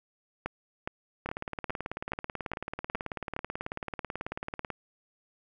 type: two click trains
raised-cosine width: 0.5 ms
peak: -19 / -17 dBFS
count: 64 / 8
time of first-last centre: 1.26-4.703 / 0.46-3.365 s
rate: 18.3 / 2.41 Hz
effects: none